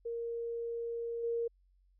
sine tone with level steps, 466.2 Hz, A#4, in tune, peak -35 / -31 dBFS, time 0.05-1.48 s, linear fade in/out 10 ms, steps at 1.23 s, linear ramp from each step 10 ms, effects added 46 Hz sine -65 dBFS peak until 1.99 s

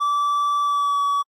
triangle tone with pitch glide, 1159 to 1137.8 Hz, D6 to C#6, -23 to +45 cents, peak -16 dBFS, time 0-1.23 s, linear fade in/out 20 ms, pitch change -32 cents, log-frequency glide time 0.61-1.02 s, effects AAC 64 kbps

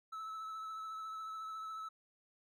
triangle tone with vibrato, 1305 Hz, E6, 18 cents flat, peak -40 dBFS, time 0.12-1.89 s, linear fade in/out 10 ms, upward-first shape triangle, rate 14 Hz, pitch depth 26 cents each way, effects none

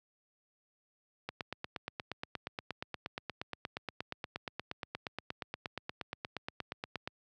click train, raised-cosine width 0.3 ms, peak -21 dBFS, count 50, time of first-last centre 1.29-7.075 s, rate 8.47 Hz, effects high-pass 80 Hz 12 dB/octave

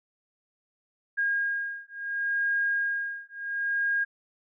sine beating tone pair, 1625 / 1625.71 Hz, G#6 / G#6, -38 / -37 cents, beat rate 0.71 Hz, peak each -29 dBFS, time 1.17-4.05 s, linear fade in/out 20 ms, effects none

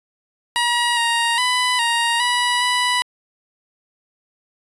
15% pulse tone with pitch steps, 956 / 934 / 997 / 935 / 977 / 987 Hz, A#5 / A#5 / B5 / A#5 / B5 / B5, +43 / +3 / +16 / +5 / -19 / -1 cents, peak -10 dBFS, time 0.56-3.02 s, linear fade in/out 0 ms, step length 410 ms, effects resampled to 24000 Hz

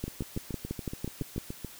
two click trains, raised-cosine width 3 ms, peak -19 / -23 dBFS, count 9 / 12, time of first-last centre 0.04-1.38 / 0.08-1.647 s, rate 5.97 / 7.02 Hz, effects white hiss -49 dBFS RMS until 1.79 s

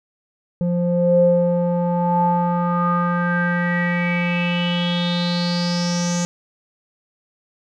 square tone with low-pass filter sweep, 174.61 Hz, F3, in tune, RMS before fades -19 dBFS, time 0.61-6.25 s, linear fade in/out 0 ms, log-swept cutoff 390 to 6600 Hz, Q 7.6, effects none

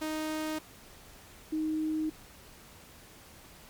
sawtooth / sine tone pair in turn, 311.1 / 312.2 Hz, D#4 / D#4, 0 / +6 cents, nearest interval unison, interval 6 cents, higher second, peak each -28 dBFS, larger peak neither, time 0.01-0.59 / 1.52-2.1 s, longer neither, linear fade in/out 10 ms, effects pink hiss -53 dBFS RMS until 3.69 s + MP3 96 kbps

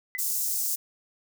sine tone with exponential decay, 2012 Hz, B6, 32 cents sharp, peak -26 dBFS, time 0.15-0.22 s, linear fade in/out 0 ms, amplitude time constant 15 ms
white high-pass noise, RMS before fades -28 dBFS, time 0.18-0.76 s, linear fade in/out 10 ms, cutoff 5900 Hz, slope 24 dB/octave
effects none

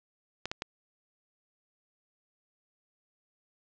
clicks, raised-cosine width 0.2 ms, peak -16 dBFS, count 3, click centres 0.456 / 0.515 / 0.621 s, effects low-pass 6000 Hz 12 dB/octave

